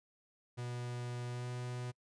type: tone with pitch glide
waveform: 45% pulse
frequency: 122.1 to 123.59 Hz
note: B2 to B2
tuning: -19 to +2 cents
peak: -39 dBFS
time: 0.57-1.92 s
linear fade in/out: 20 ms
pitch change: +21 cents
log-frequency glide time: 1.28-1.48 s
effects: noise-tail reverb RT60 0.1 s tail -26 dB re dry + resampled to 22050 Hz